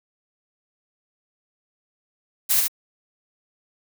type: noise with echo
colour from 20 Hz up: blue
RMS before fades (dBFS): -19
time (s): 2.49-2.61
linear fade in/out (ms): 20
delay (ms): 72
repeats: 1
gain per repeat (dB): -3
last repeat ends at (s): 2.682
effects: none